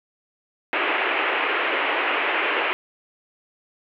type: band-pass noise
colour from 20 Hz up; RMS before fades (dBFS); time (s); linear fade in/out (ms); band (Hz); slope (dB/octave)
white; -23; 0.73-2.73; 0; 300 to 2800; 48
effects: none